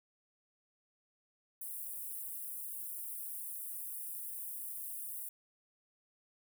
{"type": "high-pass noise", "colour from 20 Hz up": "white", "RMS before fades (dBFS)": -43, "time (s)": [1.61, 5.29], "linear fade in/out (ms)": 5, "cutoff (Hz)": 9200, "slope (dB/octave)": 48, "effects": []}